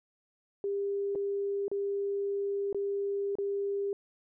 sine tone with dropouts, 400 Hz, G4, 35 cents sharp, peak -29 dBFS, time 0.64-3.93 s, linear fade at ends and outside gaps 1 ms, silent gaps 1.151-1.156 / 1.681-1.715 / 2.728-2.746 / 3.354-3.385 s, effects none

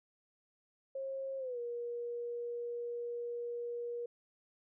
sine tone with pitch glide, 538 to 476.5 Hz, C5 to A#4, +48 to +38 cents, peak -37 dBFS, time 0.95-4.06 s, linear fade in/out 5 ms, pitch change -210 cents, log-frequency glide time 1.38-1.59 s, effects none

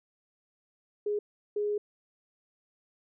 sine tone bursts at uneven times, 415.3 Hz, G#4, in tune, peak -27 dBFS, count 2, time 1.06-1.19 / 1.56-1.78 s, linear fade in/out 5 ms, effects none

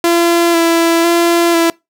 sawtooth tone with vibrato, 337.3 Hz, E4, 40 cents sharp, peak -5 dBFS, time 0.04-1.7 s, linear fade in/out 2 ms, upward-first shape square, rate 1 Hz, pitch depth 18 cents each way, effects noise-tail reverb RT60 0.2 s tail -24 dB re dry

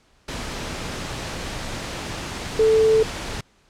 sine tone in noise, 440 Hz, A4, in tune, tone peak -13 dBFS, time 2.59-3.03 s, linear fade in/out 5 ms, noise pink, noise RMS -30 dBFS, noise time 0.28-3.41 s, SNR +14 dB, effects pink hiss -59 dBFS RMS until 3.69 s + low-pass 7000 Hz 12 dB/octave

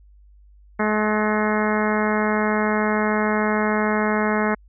harmonic tone with a mistuned harmonic, 213.3 Hz, G#3, 46 cents sharp, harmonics 1 / 2 / 3 / 4 / 5 / 6 / 7 / 8 / 9 / 10, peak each -22 / -25 / -27 / -28 / -29 / -30 / -30 / -31 / -32 / -32 dBFS, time 0.79-4.55 s, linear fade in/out 10 ms, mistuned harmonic 9, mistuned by -39 cents, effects added 50 Hz sine -47 dBFS peak until 4.68 s

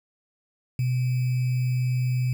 sine tone with sample-and-hold, 126.1 Hz, B2, 36 cents sharp, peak -21 dBFS, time 0.79-2.33 s, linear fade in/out 2 ms, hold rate 2450 Hz, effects none

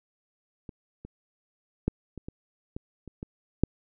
clicks, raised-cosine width 3 ms, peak -27 / -28 / -11 / -26 / -24 / -22 / -29 / -23 / -7 dBFS, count 9, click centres 0.692 / 1.05 / 1.88 / 2.177 / 2.285 / 2.765 / 3.077 / 3.229 / 3.636 s, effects none

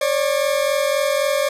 40% pulse tone pair together, 547 / 590.8 Hz, C#5 / D5, -23 / +10 cents, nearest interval minor second, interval 133 cents, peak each -19 dBFS, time 0.01-1.49 s, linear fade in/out 5 ms, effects resampled to 32000 Hz + 7-bit

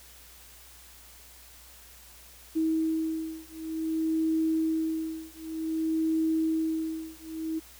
sine beating tone pair, 320 / 320.54 Hz, D#4 / E4, +49 / -48 cents, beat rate 0.54 Hz, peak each -29 dBFS, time 2.55-7.6 s, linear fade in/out 20 ms, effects added 60 Hz sine -56 dBFS peak until 7.79 s + white hiss -52 dBFS RMS until 7.79 s

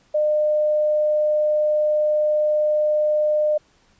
sine tone, 605 Hz, D#5, 49 cents flat, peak -16 dBFS, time 0.14-3.58 s, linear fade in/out 10 ms, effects pink hiss -59 dBFS RMS until 3.99 s + resampled to 16000 Hz

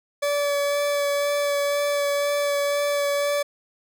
40% pulse tone with vibrato, 574 Hz, D5, 40 cents flat, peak -20 dBFS, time 0.22-3.43 s, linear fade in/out 10 ms, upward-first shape sine, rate 2 Hz, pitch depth 12 cents each way, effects none

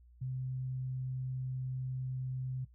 sine tone, 129.2 Hz, C3, 21 cents flat, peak -35 dBFS, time 0.21-2.65 s, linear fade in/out 10 ms, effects noise-tail reverb RT60 0.1 s tail -17 dB re dry + added 60 Hz sine -57 dBFS peak until 2.74 s

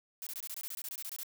blue noise bursts, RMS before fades -41 dBFS, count 15, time 0.22-1.232 s, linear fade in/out 0 ms, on 46 ms, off 23 ms, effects none

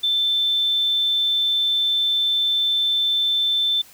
sine tone, 3540 Hz, A7, 10 cents sharp, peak -17 dBFS, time 0.03-3.82 s, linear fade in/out 10 ms, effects white hiss -48 dBFS RMS until 3.93 s

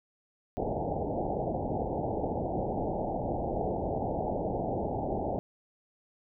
white low-pass noise, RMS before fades -32 dBFS, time 0.57-5.39 s, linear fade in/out 0 ms, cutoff 840 Hz, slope 96 dB/octave, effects none

